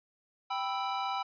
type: chord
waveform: square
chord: E minor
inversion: first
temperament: equal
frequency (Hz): 784 / 987.8 / 1318.5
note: G5 / B5 / E6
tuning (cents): 0 / 0 / 0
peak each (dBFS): -35 / -37 / -38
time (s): 0.5-1.23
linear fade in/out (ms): 10
effects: resampled to 11025 Hz